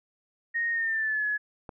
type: tone with pitch glide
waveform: sine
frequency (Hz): 1861 to 1696.7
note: A#6 to G#6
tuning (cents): -3 to +37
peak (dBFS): -25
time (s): 0.54-1.38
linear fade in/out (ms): 20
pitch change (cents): -160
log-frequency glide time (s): 0.71-1.26
type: click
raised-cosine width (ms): 1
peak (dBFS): -26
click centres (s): 1.692
effects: none